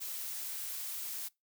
blue noise, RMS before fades -40 dBFS, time 0-1.29 s, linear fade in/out 20 ms, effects noise-tail reverb RT60 0.2 s tail -23 dB re dry

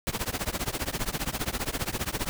pink noise with tremolo, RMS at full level -27 dBFS, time 0.07-2.29 s, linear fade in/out 0 ms, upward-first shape triangle, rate 15 Hz, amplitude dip 100%, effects none

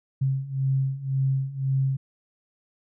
sine beating tone pair, 133.3 / 135.2 Hz, C3 / C#3, +33 / -43 cents, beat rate 1.9 Hz, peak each -27 / -24 dBFS, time 0.21-1.97 s, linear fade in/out 10 ms, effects none

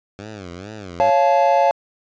10% pulse tone with vibrato, 96.9 Hz, G2, 20 cents flat, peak -24 dBFS, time 0.19-1.1 s, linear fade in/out 0 ms, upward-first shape sine, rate 2.3 Hz, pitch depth 210 cents each way
triangle chord, Db augmented, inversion none, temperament just, 554.4 / 693 / 866.2 Hz, Db5 / F5 / A5, 0 / -14 / -27 cents, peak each -15 dBFS, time 1-1.71 s, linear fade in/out 0 ms
effects resampled to 16000 Hz

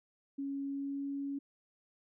sine tone with pitch glide, 277.2 to 279.3 Hz, C#4 to C#4, 0 to +13 cents, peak -35 dBFS, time 0.38-1.39 s, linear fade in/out 10 ms, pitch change +13 cents, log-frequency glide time 0.65-1.06 s, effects none

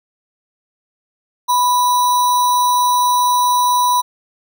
sine tone with sample-and-hold, 987.8 Hz, B5, in tune, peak -11 dBFS, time 1.48-4.02 s, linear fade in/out 20 ms, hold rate 4900 Hz, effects none

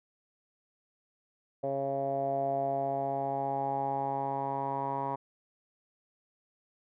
10% pulse tone with low-pass filter sweep, 137.3 Hz, C#3, 16 cents flat, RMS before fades -32 dBFS, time 1.63-5.16 s, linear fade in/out 10 ms, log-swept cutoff 610 to 1000 Hz, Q 7, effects none

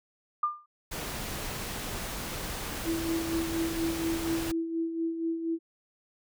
sine tone with exponential decay, 1200 Hz, D6, 37 cents sharp, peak -21 dBFS, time 0.43-0.66 s, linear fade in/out 5 ms, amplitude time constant 49 ms
pink noise, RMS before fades -36 dBFS, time 0.91-4.52 s, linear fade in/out 10 ms
sine tone with tremolo, 329.6 Hz, E4, in tune, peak -26 dBFS, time 2.84-5.59 s, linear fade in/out 50 ms, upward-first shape sine, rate 4.2 Hz, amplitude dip 55%
effects none

